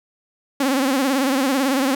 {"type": "tone with vibrato", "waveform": "sawtooth", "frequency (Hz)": 268.5, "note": "C4", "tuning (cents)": 45, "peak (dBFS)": -13, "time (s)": [0.6, 1.95], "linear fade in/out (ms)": 5, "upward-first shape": "sine", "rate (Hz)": 18, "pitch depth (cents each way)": 100, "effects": []}